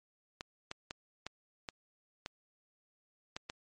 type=clicks; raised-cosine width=0.2 ms; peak=-22 dBFS; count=8; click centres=0.409 / 0.714 / 0.909 / 1.266 / 1.688 / 2.261 / 3.365 / 3.499 s; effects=MP3 48 kbps